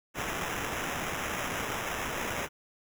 white noise with sample-and-hold, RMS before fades -34 dBFS, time 0.14-2.49 s, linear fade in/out 50 ms, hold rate 4410 Hz, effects none

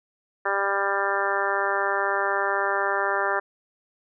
harmonic tone, 198 Hz, G3, 18 cents sharp, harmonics 2 / 3 / 4 / 5 / 6 / 7 / 8 / 9, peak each -30 / -30 / -30 / -30 / -30 / -30 / -30 / -30 dBFS, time 0.45-3.4 s, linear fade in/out 10 ms, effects none

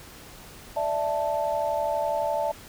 sine chord, D suspended second, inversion none, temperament equal, 587.3 / 659.3 / 880 Hz, D5 / E5 / A5, 0 / 0 / 0 cents, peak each -28 dBFS, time 0.76-2.52 s, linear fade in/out 10 ms, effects pink hiss -46 dBFS RMS until 2.68 s

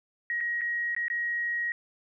sine tone with dropouts, 1893 Hz, A#6, 26 cents sharp, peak -27 dBFS, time 0.3-1.72 s, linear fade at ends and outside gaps 1 ms, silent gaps 0.405-0.409 / 0.61-0.616 / 0.949-0.964 / 1.082-1.101 s, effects none

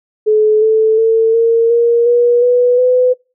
sine tone with pitch steps, 429.3 / 439.1 / 449.1 / 459.3 / 469.8 / 480.5 / 491.4 / 502.6 Hz, A4 / A4 / A4 / A#4 / A#4 / B4 / B4 / B4, -43 / -4 / +35 / -26 / +13 / -48 / -9 / +30 cents, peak -7 dBFS, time 0.26-3.14 s, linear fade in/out 20 ms, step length 360 ms, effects noise-tail reverb RT60 0.3 s tail -25 dB re dry

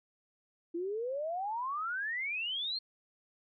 sine exponential sweep, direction up, 329.6 to 4302 Hz, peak -33 dBFS, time 0.74-2.79 s, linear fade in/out 10 ms, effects none

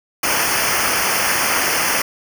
pink noise with comb filter, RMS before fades -18 dBFS, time 0.23-2.02 s, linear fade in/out 5 ms, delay 0.26 ms, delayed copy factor -0.95, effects none

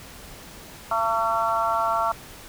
harmonic tone, 225.8 Hz, A3, 45 cents sharp, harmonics 3 / 4 / 5 / 6, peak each -26 / -26 / -26 / -26 dBFS, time 0.91-2.12 s, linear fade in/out 5 ms, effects pink hiss -43 dBFS RMS until 2.48 s

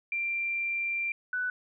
sine tone pair in turn, 2367 / 1491.1 Hz, D7 / F#6, +13 / +13 cents, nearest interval minor sixth, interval 800 cents, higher first, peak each -28 dBFS, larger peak neither, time 0.12-1.12 / 1.33-1.5 s, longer first, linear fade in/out 2 ms, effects none

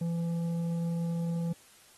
triangle tone with tanh clipping, 168.6 Hz, E3, 39 cents sharp, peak -30 dBFS, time 0.01-1.53 s, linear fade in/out 5 ms, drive 11 dB, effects white hiss -58 dBFS RMS until 1.97 s + AAC 32 kbps

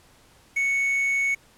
triangle tone with quantisation, 2217 Hz, C#7, in tune, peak -19 dBFS, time 0.56-1.35 s, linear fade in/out 10 ms, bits 7, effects pink hiss -56 dBFS RMS until 1.57 s + low-pass 12000 Hz 12 dB/octave

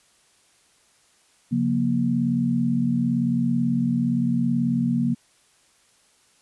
sine tone cluster, 137.4 / 178.3 / 236.2 Hz, C#3 / F3 / A#3, -15 / +36 / +23 cents, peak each -26 / -26 / -21 dBFS, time 1.51-5.15 s, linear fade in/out 20 ms, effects white hiss -60 dBFS RMS until 6.41 s + resampled to 24000 Hz

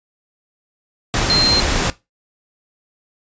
sine tone in noise, 4165 Hz, C8, 9 cents flat, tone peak -13 dBFS, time 1.3-1.6 s, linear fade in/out 0 ms, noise pink, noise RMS -18 dBFS, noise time 1.14-1.9 s, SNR +2 dB, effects noise-tail reverb RT60 0.2 s tail -17 dB re dry + resampled to 16000 Hz

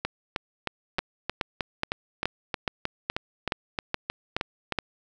two click trains, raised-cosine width 0.3 ms, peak -11 / -9 dBFS, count 16 / 10, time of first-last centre 0.05-4.723 / 0.99-4.787 s, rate 3.21 / 2.37 Hz, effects none

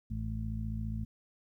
harmonic tone, 54.7 Hz, A1, 9 cents flat, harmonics 1 / 2 / 3 / 4, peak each -37 / -37 / -47 / -40 dBFS, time 0.1-1.05 s, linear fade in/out 10 ms, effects 12-bit

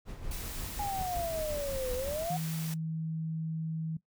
brown noise with tremolo, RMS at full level -38 dBFS, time 0.05-2.28 s, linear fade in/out 50 ms, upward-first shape sine, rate 5.5 Hz, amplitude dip 50%
white noise, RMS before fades -43 dBFS, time 0.31-2.74 s, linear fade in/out 2 ms
sine exponential two-way sweep, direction down then up, 830.6 to 493.9 to 742 Hz, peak -32 dBFS, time 0.79-2.37 s, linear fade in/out 5 ms, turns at 1.94 s
sine tone, 160.5 Hz, E3, 46 cents flat, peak -32 dBFS, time 2.3-3.97 s, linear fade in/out 5 ms
effects noise-tail reverb RT60 0.1 s tail -17 dB re dry

